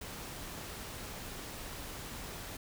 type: noise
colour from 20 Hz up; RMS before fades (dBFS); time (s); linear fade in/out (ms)
pink; -44; 0.01-2.57; 5
effects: none